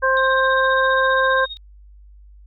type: harmonic tone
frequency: 527 Hz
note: C5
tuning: 12 cents sharp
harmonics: 1 / 2 / 3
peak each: -19 / -19 / -18 dBFS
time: 0.02-1.46 s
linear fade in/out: 20 ms
type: tone with tremolo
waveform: sine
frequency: 3729 Hz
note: A#7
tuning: in tune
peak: -27 dBFS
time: 0.17-1.57 s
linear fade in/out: 0 ms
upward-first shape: sine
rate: 15 Hz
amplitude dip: 80%
effects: added 50 Hz sine -42 dBFS peak until 2.46 s